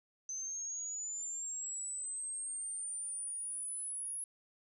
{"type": "linear sweep", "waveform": "sine", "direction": "up", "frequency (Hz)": [6140, 10548], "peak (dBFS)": -38, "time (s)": [0.29, 4.24], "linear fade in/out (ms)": 2, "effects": []}